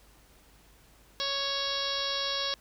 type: harmonic tone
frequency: 554.4 Hz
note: C#5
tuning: in tune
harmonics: 1 / 2 / 3 / 4 / 5 / 6 / 7 / 8 / 9 / 10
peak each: -38 / -38 / -40 / -45 / -43 / -36 / -35 / -37 / -40 / -38 dBFS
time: 1.2-2.54 s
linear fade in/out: 0 ms
effects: added 50 Hz sine -60 dBFS peak until 2.6 s + pink hiss -60 dBFS RMS until 2.6 s